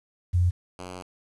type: tone pair in turn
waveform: sine / 5% pulse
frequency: 88.7 / 90.93 Hz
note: F2 / F#2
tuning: +27 / -30 cents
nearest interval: unison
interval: 43 cents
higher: second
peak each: -18 / -26 dBFS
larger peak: first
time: 0.33-0.51 / 0.78-1.03 s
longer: second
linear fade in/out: 20 ms
effects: resampled to 24000 Hz + 9-bit